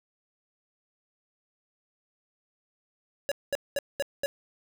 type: tone bursts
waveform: square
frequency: 563 Hz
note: C#5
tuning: 27 cents sharp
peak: -26 dBFS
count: 5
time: 3.29-4.26 s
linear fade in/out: 0 ms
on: 26 ms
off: 210 ms
effects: none